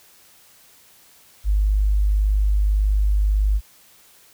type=tone; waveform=sine; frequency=50.9 Hz; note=G#1; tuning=34 cents flat; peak=-15 dBFS; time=1.44-3.61 s; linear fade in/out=50 ms; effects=white hiss -52 dBFS RMS until 4.33 s